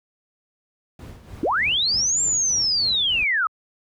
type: noise with tremolo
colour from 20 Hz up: brown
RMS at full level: -35 dBFS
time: 0.99-3.24 s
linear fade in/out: 2 ms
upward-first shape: sine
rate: 3.3 Hz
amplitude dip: 60%
type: linear two-way sweep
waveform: sine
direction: up then down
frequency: 238.5 to 7440 to 1219 Hz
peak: -18 dBFS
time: 1.43-3.47 s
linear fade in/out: 2 ms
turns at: 2.22 s
effects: high-pass 60 Hz 12 dB/octave